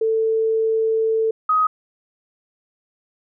sine tone pair in turn, 444.6 / 1258.2 Hz, A4 / D#6, +18 / +19 cents, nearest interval octave + tritone, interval 1801 cents, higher second, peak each -16 / -14 dBFS, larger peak second, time 0.01-1.31 / 1.49-1.67 s, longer first, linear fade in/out 5 ms, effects none

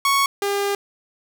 sawtooth tone pair in turn, 1108.7 / 402.1 Hz, C#6 / G4, 0 / +44 cents, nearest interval octave + tritone, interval 1756 cents, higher first, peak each -12 / -16 dBFS, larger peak first, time 0.05-0.26 / 0.42-0.75 s, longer second, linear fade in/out 2 ms, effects none

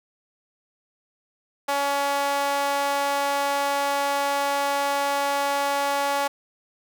sawtooth tone with high-pass filter, 281.5 Hz, C#4, 27 cents sharp, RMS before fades -24 dBFS, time 1.68-6.28 s, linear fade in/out 10 ms, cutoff 740 Hz, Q 2.4, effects none

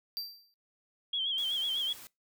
square tone with exponential decay, 4696 Hz, D8, 1 cent flat, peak -32 dBFS, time 0.17-0.54 s, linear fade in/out 0 ms, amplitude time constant 79 ms
sine tone with vibrato, 3224 Hz, G7, 48 cents sharp, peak -29 dBFS, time 1.13-1.93 s, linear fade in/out 5 ms, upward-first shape sine, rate 8 Hz, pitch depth 76 cents each way
white noise, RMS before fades -49 dBFS, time 1.38-2.07 s, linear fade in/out 0 ms
effects noise-tail reverb RT60 0.2 s tail -22 dB re dry

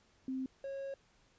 sine / triangle tone pair in turn, 261.8 / 546.8 Hz, C4 / C#5, +1 / -24 cents, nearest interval octave + minor second, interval 1275 cents, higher second, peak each -35 / -37 dBFS, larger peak first, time 0.28-0.46 / 0.64-0.94 s, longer second, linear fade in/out 2 ms, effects pink hiss -69 dBFS RMS until 1.38 s + resampled to 16000 Hz

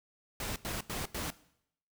pink noise bursts, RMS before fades -37 dBFS, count 4, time 0.4-1.304 s, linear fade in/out 2 ms, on 160 ms, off 88 ms, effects noise-tail reverb RT60 0.7 s tail -18 dB re dry

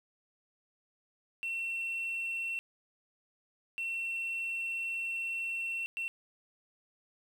sine tone bursts at uneven times, 2709 Hz, E7, 47 cents sharp, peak -31 dBFS, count 3, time 1.43-2.59 / 3.78-5.86 / 5.97-6.08 s, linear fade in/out 0 ms, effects tanh soft clip ceiling -31 dBFS + 10-bit

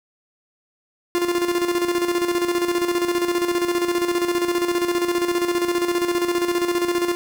45% pulse tone with tremolo, 349.2 Hz, F4, in tune, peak -17 dBFS, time 1.15-7.15 s, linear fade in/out 0 ms, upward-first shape square, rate 15 Hz, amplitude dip 55%, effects none

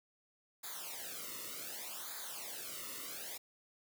white noise with flanger, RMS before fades -45 dBFS, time 0.63-3.38 s, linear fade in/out 10 ms, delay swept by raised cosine 0.35 to 1.27 ms, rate 0.66 Hz, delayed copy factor -0.95, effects none

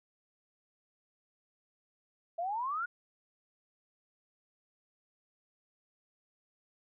sine exponential sweep, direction up, 656 to 1468 Hz, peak -32 dBFS, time 2.38-2.86 s, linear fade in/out 10 ms, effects none

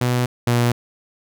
sawtooth tone pair in turn, 123.47 / 120.16 Hz, B2 / B2, 0 / -47 cents, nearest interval unison, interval 47 cents, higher first, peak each -13 / -11 dBFS, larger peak second, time 0.01-0.26 / 0.47-0.72 s, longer neither, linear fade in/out 5 ms, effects none

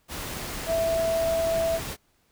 sine tone in noise, 659.3 Hz, E5, in tune, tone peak -22 dBFS, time 0.66-1.8 s, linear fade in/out 50 ms, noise pink, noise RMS -34 dBFS, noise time 0.08-1.97 s, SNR +9 dB, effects pink hiss -67 dBFS RMS until 2.31 s

